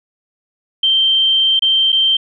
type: tone with dropouts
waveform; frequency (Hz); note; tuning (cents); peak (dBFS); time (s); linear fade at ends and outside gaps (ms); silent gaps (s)
sine; 3136; G7; 0; -10; 0.83-2.17; 5; 1.594-1.621 / 1.921-1.926
effects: none